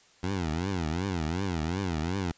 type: tone with vibrato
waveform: 15% pulse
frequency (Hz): 87.2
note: F2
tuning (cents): -2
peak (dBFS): -22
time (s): 0.23-2.32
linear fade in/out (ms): 5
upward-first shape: triangle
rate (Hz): 2.7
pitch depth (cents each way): 260
effects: white hiss -60 dBFS RMS until 2.37 s + resampled to 16000 Hz